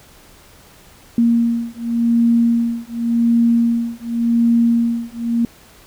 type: beating tone pair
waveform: sine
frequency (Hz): 233.1 / 233.99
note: A#3 / A#3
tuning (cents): 0 / +7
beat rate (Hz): 0.89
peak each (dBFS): -16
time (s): 1.18-5.45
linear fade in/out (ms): 2
effects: pink hiss -46 dBFS RMS until 5.86 s